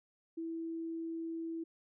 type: tone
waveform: sine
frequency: 328.8 Hz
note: E4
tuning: 4 cents flat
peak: -37 dBFS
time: 0.37-1.64 s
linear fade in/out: 10 ms
effects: none